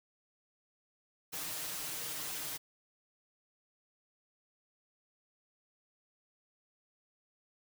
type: noise with comb filter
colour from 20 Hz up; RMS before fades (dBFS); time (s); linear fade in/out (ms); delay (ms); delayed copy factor
white; -40; 1.32-2.58; 20; 6.5; +0.85
effects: none